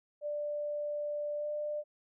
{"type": "tone with pitch glide", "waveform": "sine", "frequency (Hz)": [590, 596.2], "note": ["D5", "D5"], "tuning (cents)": [8, 26], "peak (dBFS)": -33, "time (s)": [0.21, 1.84], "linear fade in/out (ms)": 50, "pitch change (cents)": 18, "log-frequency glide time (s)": [1.37, 1.48], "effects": []}